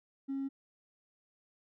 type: tone with hard clipping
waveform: sine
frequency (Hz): 272.4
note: C#4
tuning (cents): -30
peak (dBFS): -34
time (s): 0.28-0.49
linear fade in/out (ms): 20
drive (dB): 1
effects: none